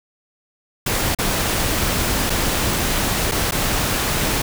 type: noise with dropouts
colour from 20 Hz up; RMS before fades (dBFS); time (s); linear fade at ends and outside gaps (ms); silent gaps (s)
pink; -20; 0.86-4.42; 5; 1.149-1.186 / 2.298-2.301 / 3.314-3.318 / 3.511-3.52
effects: none